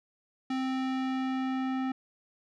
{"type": "tone with low-pass filter sweep", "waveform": "square", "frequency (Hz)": 261.6, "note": "C4", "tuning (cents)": 0, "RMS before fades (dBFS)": -31, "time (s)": [0.5, 1.92], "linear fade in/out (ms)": 5, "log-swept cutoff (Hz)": [4100, 2000], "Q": 0.82, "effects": []}